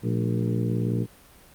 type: harmonic tone with a mistuned harmonic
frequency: 58.9 Hz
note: A#1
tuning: 19 cents sharp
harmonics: 2 / 3 / 4 / 5 / 6 / 7 / 8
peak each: -25 / -29 / -31 / -33 / -35 / -36 / -37 dBFS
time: 0.02-1.07 s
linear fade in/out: 50 ms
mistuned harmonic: 4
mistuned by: -100 cents
effects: pink hiss -52 dBFS RMS until 1.54 s + Opus 32 kbps